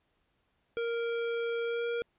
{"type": "tone with pitch glide", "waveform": "square", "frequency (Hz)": [466.2, 470.8], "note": ["A#4", "A#4"], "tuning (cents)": [0, 17], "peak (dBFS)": -31, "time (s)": [0.77, 2.02], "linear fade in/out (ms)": 0, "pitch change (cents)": 17, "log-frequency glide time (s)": [1.64, 1.86], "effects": ["pink hiss -75 dBFS RMS until 2.18 s", "resampled to 8000 Hz"]}